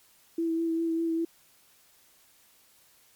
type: tone with vibrato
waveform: sine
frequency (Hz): 329.6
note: E4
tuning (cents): 0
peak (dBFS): -25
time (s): 0.38-1.25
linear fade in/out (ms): 5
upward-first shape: sine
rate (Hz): 5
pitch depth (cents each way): 18
effects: white hiss -61 dBFS RMS until 3.15 s + MP3 96 kbps